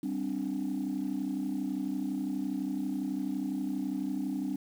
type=chord; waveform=sine; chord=G suspended fourth; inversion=none; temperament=equal; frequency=196 / 261.6 / 293.7 Hz; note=G3 / C4 / D4; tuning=0 / 0 / 0 cents; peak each=-35 / -33 / -33 dBFS; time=0.03-4.56 s; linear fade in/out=5 ms; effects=tanh soft clip ceiling -25 dBFS + 9-bit